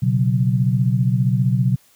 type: chord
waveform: sine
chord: B suspended second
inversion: none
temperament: equal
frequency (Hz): 123.47 / 138.59 / 185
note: B2 / C#3 / F#3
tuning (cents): 0 / 0 / 0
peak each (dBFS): -17 / -20 / -21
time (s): 0.02-1.76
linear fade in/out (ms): 10
effects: white hiss -55 dBFS RMS until 1.95 s